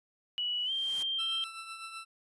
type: noise with exponential growth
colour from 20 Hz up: white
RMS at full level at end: -42 dBFS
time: 0.38-1.03 s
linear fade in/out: 5 ms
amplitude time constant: 140 ms
type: tone with pitch glide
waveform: sine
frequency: 2939 to 3168 Hz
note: F#7 to G7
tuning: -12 to +18 cents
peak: -30 dBFS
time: 0.38-1.44 s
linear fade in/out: 0 ms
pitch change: +130 cents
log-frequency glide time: 0.65-0.71 s
type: tone with tremolo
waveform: 20% pulse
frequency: 1333 Hz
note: E6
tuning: 19 cents sharp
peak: -34 dBFS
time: 1.18-2.05 s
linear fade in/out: 20 ms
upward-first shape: triangle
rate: 7.9 Hz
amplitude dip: 55%
effects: resampled to 24000 Hz